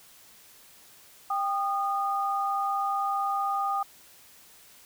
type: tone pair together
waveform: sine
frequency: 791 / 1226.5 Hz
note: G5 / D#6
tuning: +15 / -25 cents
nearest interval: minor sixth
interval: 760 cents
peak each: -28 dBFS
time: 1.3-3.83 s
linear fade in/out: 5 ms
effects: white hiss -54 dBFS RMS until 4.85 s